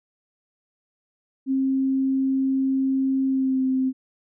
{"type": "tone with pitch glide", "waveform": "sine", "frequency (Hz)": [266.8, 261.3], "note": ["C4", "C4"], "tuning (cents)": [34, -2], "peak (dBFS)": -19, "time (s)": [1.46, 3.93], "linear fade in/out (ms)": 50, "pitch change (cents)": -36, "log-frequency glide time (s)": [3.27, 3.63], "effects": []}